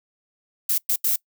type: noise bursts at uneven times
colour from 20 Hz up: violet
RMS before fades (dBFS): -21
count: 3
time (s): 0.69-0.78 / 0.89-0.96 / 1.04-1.16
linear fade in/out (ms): 5
effects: noise-tail reverb RT60 0.1 s tail -23 dB re dry